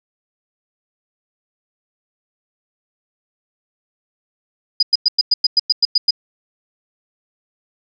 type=tone bursts; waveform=sine; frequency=4943 Hz; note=D#8; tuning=12 cents flat; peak=-9 dBFS; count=11; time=4.8-6.108 s; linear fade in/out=5 ms; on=28 ms; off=100 ms; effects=none